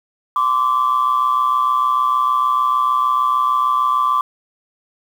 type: tone pair together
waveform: sine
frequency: 1034 / 1160.6 Hz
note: C6 / D6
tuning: -21 / -21 cents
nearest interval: major second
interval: 200 cents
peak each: -17 / -14 dBFS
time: 0.36-4.21 s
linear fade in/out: 2 ms
effects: tanh soft clip ceiling -8 dBFS + 7-bit